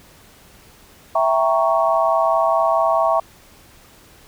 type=chord; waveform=sine; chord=E diminished seventh; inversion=none; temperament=equal; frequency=659.3 / 784 / 932.3 / 1108.7 Hz; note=E5 / G5 / Bb5 / Db6; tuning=0 / 0 / 0 / 0 cents; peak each=-17 / -22 / -22 / -20 dBFS; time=1.15-3.2 s; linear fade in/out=5 ms; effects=pink hiss -48 dBFS RMS until 4.27 s